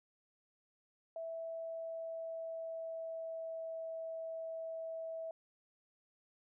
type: tone with pitch glide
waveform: sine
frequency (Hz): 657 to 651.7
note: E5 to E5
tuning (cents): -6 to -20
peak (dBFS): -40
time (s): 1.16-5.31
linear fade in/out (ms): 2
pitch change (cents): -14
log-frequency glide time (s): 1.47-3.82
effects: none